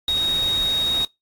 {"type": "tone in noise", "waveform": "sine", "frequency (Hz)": 3760, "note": "A#7", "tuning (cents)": 14, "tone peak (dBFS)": -18, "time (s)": [0.08, 1.05], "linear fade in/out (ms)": 2, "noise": "pink", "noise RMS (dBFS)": -33, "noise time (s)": [0.08, 1.05], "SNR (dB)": 12, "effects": ["noise-tail reverb RT60 0.2 s tail -25 dB re dry", "AAC 64 kbps"]}